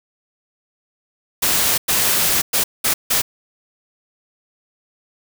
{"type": "noise bursts at uneven times", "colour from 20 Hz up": "white", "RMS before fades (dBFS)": -17, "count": 5, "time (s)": [[1.42, 1.78], [1.88, 2.42], [2.53, 2.64], [2.84, 2.94], [3.1, 3.22]], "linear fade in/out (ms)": 10, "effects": []}